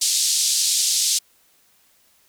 pink band-pass noise, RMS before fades -20 dBFS, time 0.01-1.19 s, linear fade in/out 10 ms, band 4200 to 9600 Hz, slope 24 dB/octave, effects white hiss -59 dBFS RMS until 2.28 s

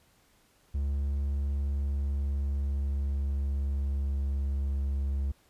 triangle tone with pitch glide, 70.2 to 69.03 Hz, C#2 to C#2, +22 to -7 cents, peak -25 dBFS, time 0.74-5.32 s, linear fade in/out 10 ms, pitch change -29 cents, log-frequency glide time 1.39-4.95 s, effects pink hiss -65 dBFS RMS until 5.49 s + resampled to 32000 Hz

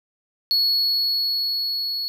triangle tone with level ramp, 4369 Hz, C#8, 26 cents flat, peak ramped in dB -15 to -23 dBFS, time 0.51-2.08 s, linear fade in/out 0 ms, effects none

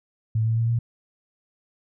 sine tone with pitch steps, 110.8 / 112.87 / 114.97 / 117.12 Hz, A2 / A2 / A#2 / A#2, +13 / +45 / -23 / +9 cents, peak -19 dBFS, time 0.35-0.79 s, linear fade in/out 5 ms, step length 110 ms, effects none

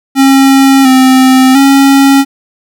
square tone with pitch steps, 270.6 / 260.4 / 274.4 Hz, C#4 / C4 / C#4, -42 / -8 / -17 cents, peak -3 dBFS, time 0.15-2.25 s, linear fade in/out 50 ms, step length 700 ms, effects none

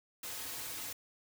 white noise with comb filter, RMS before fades -42 dBFS, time 0.23-0.93 s, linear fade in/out 5 ms, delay 5.1 ms, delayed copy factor -0.9, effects none

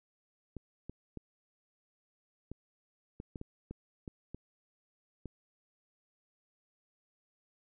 clicks, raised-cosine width 3 ms, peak -29 dBFS, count 11, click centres 0.567 / 0.896 / 1.173 / 2.516 / 3.201 / 3.358 / 3.414 / 3.71 / 4.078 / 4.346 / 5.257 s, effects none

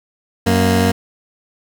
20% pulse tone pair together, 92.44 / 233.1 Hz, F#2 / A#3, -1 / 0 cents, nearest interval octave + major third, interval 1601 cents, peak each -10 dBFS, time 0.46-0.92 s, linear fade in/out 10 ms, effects none

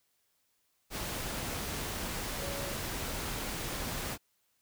sine tone in noise, 560 Hz, C#5, 18 cents sharp, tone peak -41 dBFS, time 2.38-2.76 s, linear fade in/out 50 ms, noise pink, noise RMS -37 dBFS, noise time 0.9-4.18 s, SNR -7 dB, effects white hiss -75 dBFS RMS until 4.61 s

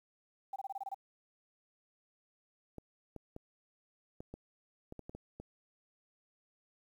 sine tone bursts, 784 Hz, G5, in tune, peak -37 dBFS, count 8, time 0.53-0.945 s, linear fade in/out 5 ms, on 30 ms, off 25 ms
clicks, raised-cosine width 2 ms, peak -32 dBFS, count 10, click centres 2.783 / 3.163 / 3.364 / 4.205 / 4.34 / 4.924 / 4.993 / 5.095 / 5.15 / 5.4 s
effects 11-bit

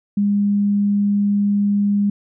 sine tone, 203.2 Hz, G#3, 38 cents flat, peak -14 dBFS, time 0.17-2.1 s, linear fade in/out 5 ms, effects none

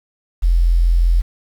sine tone, 42.73 Hz, F1, 37 cents flat, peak -10 dBFS, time 0.42-1.22 s, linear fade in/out 20 ms, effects 7-bit

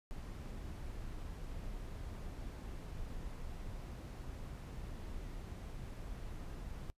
brown noise, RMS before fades -45 dBFS, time 0.11-6.9 s, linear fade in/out 0 ms, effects noise-tail reverb RT60 0.1 s tail -22 dB re dry + resampled to 32000 Hz

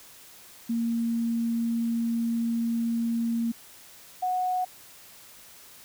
sine tone pair in turn, 231.4 / 734.6 Hz, A#3 / F#5, -13 / -13 cents, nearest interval octave + minor sixth, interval 2000 cents, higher second, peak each -24 / -24 dBFS, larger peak neither, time 0.69-3.52 / 4.22-4.65 s, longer first, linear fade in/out 10 ms, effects white hiss -50 dBFS RMS until 5.84 s

